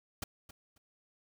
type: noise with echo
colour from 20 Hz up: pink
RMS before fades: -37 dBFS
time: 0.22-0.24 s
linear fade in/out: 5 ms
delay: 270 ms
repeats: 2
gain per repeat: -14 dB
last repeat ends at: 0.78 s
effects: none